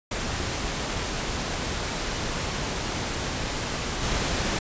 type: noise with level steps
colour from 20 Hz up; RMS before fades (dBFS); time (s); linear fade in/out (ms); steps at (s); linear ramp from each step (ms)
pink; -29 / -26; 0.11-4.59; 5; 4.02; 20
effects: resampled to 16000 Hz